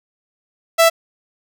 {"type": "tone", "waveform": "sawtooth", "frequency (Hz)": 662, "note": "E5", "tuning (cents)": 7, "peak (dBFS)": -5, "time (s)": [0.78, 0.9], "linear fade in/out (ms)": 20, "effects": []}